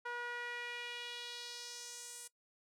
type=tone with band-pass filter sweep; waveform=sawtooth; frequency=481.5 Hz; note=B4; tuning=44 cents flat; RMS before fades=-45 dBFS; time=0.05-2.28 s; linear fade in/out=10 ms; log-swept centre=1300 to 8900 Hz; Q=2.1; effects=noise-tail reverb RT60 0.1 s tail -19 dB re dry